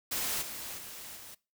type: noise with level steps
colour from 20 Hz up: white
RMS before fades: -33 / -41 / -45 / -48 dBFS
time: 0.11-1.35 s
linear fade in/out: 10 ms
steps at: 0.41 / 0.77 / 1.15 s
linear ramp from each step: 20 ms
effects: noise-tail reverb RT60 0.3 s tail -22 dB re dry